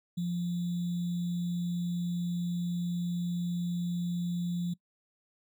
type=tone with sample-and-hold; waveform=sine; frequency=174.61 Hz; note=F3; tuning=in tune; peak=-29 dBFS; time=0.17-4.74 s; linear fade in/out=10 ms; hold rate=3675 Hz; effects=noise-tail reverb RT60 0.1 s tail -22 dB re dry